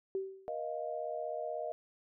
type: tone with exponential decay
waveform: sine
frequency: 384.6 Hz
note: G4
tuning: 33 cents flat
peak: -30 dBFS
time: 0.15-0.59 s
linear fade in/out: 1 ms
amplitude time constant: 94 ms
type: chord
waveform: sine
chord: Bb suspended fourth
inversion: none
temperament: equal with one note detuned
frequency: 476.5 / 622.3 / 698.5 Hz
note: Bb4 / Eb5 / F5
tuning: +38 / 0 / 0 cents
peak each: -42 / -38 / -41 dBFS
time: 0.48-1.72 s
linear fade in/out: 0 ms
effects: none